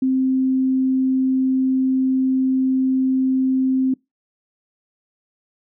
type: tone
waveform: sine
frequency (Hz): 261.6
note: C4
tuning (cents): 0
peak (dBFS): -15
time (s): 0.02-3.94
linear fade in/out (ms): 5
effects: noise-tail reverb RT60 0.2 s tail -25 dB re dry